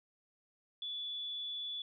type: tone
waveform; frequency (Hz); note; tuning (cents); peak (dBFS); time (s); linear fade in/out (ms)
sine; 3444; A7; -38; -38; 0.82-1.82; 2
effects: none